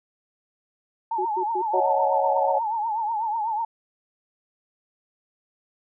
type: tone with vibrato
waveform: sine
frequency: 880 Hz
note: A5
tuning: in tune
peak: -23 dBFS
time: 1.11-3.65 s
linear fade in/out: 5 ms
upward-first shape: triangle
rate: 8.1 Hz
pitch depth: 120 cents each way
type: tone bursts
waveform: sine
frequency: 370 Hz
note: F#4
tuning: in tune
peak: -26 dBFS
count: 4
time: 1.18-1.806 s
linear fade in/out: 10 ms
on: 74 ms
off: 110 ms
type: chord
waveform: sine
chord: D# half-diminished seventh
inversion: third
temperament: equal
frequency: 554.4 / 622.3 / 740 / 880 Hz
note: C#5 / D#5 / F#5 / A5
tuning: 0 / 0 / 0 / 0 cents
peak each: -24 / -28 / -25 / -28 dBFS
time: 1.73-2.59 s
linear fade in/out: 10 ms
effects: none